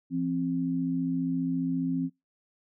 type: tone pair together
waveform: sine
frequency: 169.5 / 264.3 Hz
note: E3 / C4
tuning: +49 / +18 cents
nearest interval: minor sixth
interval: 769 cents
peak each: -31 / -27 dBFS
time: 0.1-2.1 s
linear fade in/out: 50 ms
effects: noise-tail reverb RT60 0.2 s tail -23 dB re dry